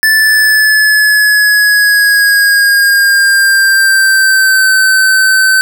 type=tone with pitch glide; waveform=square; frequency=1753 to 1534.9 Hz; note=A6 to G6; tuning=-7 to -37 cents; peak=-6 dBFS; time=0.03-5.61 s; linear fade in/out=0 ms; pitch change=-230 cents; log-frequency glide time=0.17-4.7 s; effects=none